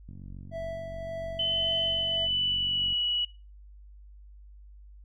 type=click train; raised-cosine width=5 ms; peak=-32 dBFS; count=134; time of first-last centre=0.09-2.926 s; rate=46.9 Hz
type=tone with tremolo; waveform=triangle; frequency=659.3 Hz; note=E5; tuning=in tune; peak=-29 dBFS; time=0.51-2.29 s; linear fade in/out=50 ms; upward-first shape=sine; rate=1.8 Hz; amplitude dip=40%
type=tone with pitch glide; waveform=sine; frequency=3037 to 2932 Hz; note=F#7 to F#7; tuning=+44 to -16 cents; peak=-25 dBFS; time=1.39-3.25 s; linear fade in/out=5 ms; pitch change=-60 cents; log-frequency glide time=1.85-2.89 s
effects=noise-tail reverb RT60 0.3 s tail -19 dB re dry + added 50 Hz sine -47 dBFS peak until 5.04 s